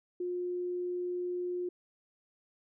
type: tone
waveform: sine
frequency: 356.9 Hz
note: F4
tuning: 38 cents sharp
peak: -32 dBFS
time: 0.2-1.69 s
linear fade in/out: 5 ms
effects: none